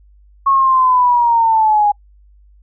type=linear sweep; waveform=sine; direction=down; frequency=1100 to 818 Hz; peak=-9 dBFS; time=0.46-1.92 s; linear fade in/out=10 ms; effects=noise-tail reverb RT60 0.1 s tail -26 dB re dry + added 50 Hz sine -44 dBFS peak until 2.62 s